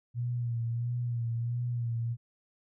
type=tone with vibrato; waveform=sine; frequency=118.8 Hz; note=A#2; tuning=33 cents sharp; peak=-29 dBFS; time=0.14-2.17 s; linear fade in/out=50 ms; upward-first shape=sine; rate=1.5 Hz; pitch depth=43 cents each way; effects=none

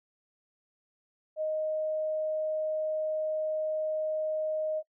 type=tone; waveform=sine; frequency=622.3 Hz; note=D#5; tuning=in tune; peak=-28 dBFS; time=1.36-4.83 s; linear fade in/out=50 ms; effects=noise-tail reverb RT60 0.1 s tail -24 dB re dry

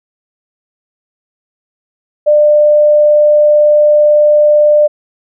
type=tone; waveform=sine; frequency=597 Hz; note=D5; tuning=28 cents sharp; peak=-4 dBFS; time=2.26-4.88 s; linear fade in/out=20 ms; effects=none

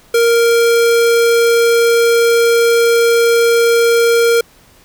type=tone; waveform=square; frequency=466.2 Hz; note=A#4; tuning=in tune; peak=-9 dBFS; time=0.14-4.41 s; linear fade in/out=5 ms; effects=pink hiss -47 dBFS RMS until 4.84 s

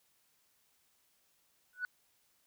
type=tone with exponential growth; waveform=sine; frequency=1480 Hz; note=F#6; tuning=in tune; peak=-28 dBFS; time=1.73-1.85 s; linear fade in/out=1 ms; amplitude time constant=25 ms; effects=tanh soft clip ceiling -30 dBFS + white hiss -73 dBFS RMS until 2.46 s

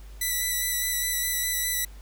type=tone with vibrato; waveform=5% pulse; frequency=1975.5 Hz; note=B6; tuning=in tune; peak=-15 dBFS; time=0.21-1.85 s; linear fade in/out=5 ms; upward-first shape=square; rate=4.9 Hz; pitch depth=15 cents each way; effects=added 50 Hz sine -41 dBFS peak until 2.01 s + pink hiss -55 dBFS RMS until 2.01 s

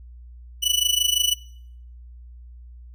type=tone with amplitude modulation; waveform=sawtooth; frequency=2960 Hz; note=F#7; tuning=in tune; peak=-12 dBFS; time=0.62-1.35 s; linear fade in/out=20 ms; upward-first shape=sine; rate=25.9 Hz; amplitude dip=85%; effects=noise-tail reverb RT60 0.7 s tail -23 dB re dry + added 60 Hz sine -40 dBFS peak until 2.94 s

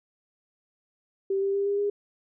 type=tone with pitch steps; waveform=sine; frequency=389.5 / 394 / 398.6 / 403.2 / 407.9 Hz; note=G4 / G4 / G4 / G4 / G#4; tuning=-11 / +9 / +29 / +49 / -31 cents; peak=-23 dBFS; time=1.3-1.9 s; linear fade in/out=5 ms; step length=120 ms; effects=none

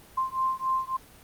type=beating tone pair; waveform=sine; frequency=1046.5 / 1050.1 Hz; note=C6 / C6; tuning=0 / +6 cents; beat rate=3.6 Hz; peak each=-28 dBFS; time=0.17-0.97 s; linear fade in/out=10 ms; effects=pink hiss -52 dBFS RMS until 1.23 s + Opus 32 kbps

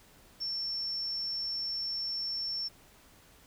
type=tone; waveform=sine; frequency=5420 Hz; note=E8; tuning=47 cents sharp; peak=-32 dBFS; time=0.4-2.69 s; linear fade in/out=20 ms; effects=pink hiss -59 dBFS RMS until 3.46 s

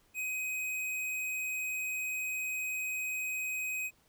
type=tone; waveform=square; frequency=2517 Hz; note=D#7; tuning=19 cents sharp; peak=-34 dBFS; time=0.14-3.91 s; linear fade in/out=50 ms; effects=pink hiss -68 dBFS RMS until 4.08 s

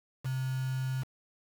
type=tone with quantisation; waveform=sine; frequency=130.81 Hz; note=C3; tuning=in tune; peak=-30 dBFS; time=0.24-1.04 s; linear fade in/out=20 ms; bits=7; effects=none

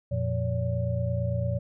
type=tone cluster; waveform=sine; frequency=88.4 / 117.3 / 174.9 / 570 Hz; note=F2 / A#2 / F3 / C#5; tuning=+22 / +11 / +3 / +48 cents; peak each=-31 / -27 / -35 / -33 dBFS; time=0.11-1.59 s; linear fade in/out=10 ms; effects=none

